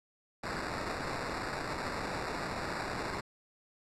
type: noise with sample-and-hold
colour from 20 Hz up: blue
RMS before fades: -37 dBFS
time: 0.43-3.21 s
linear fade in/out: 10 ms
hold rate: 3150 Hz
effects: low-pass 7000 Hz 12 dB/octave